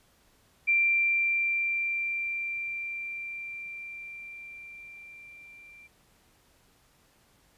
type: tone with level ramp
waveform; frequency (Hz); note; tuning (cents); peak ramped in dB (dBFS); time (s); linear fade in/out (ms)
sine; 2362; D7; +9; -20 to -49; 0.67-5.88; 20
effects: pink hiss -64 dBFS RMS until 7.57 s + resampled to 32000 Hz